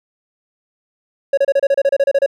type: tone bursts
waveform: triangle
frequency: 554 Hz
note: C#5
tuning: 1 cent flat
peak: -8 dBFS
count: 13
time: 1.33-2.262 s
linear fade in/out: 5 ms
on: 44 ms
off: 30 ms
effects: none